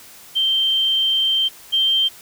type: tone pair in turn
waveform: sine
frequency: 3136 / 3147 Hz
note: G7 / G7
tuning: 0 / +6 cents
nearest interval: unison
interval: 6 cents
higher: second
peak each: -15 / -14 dBFS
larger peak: second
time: 0.35-1.49 / 1.72-2.09 s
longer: first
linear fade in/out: 20 ms
effects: white hiss -43 dBFS RMS until 2.21 s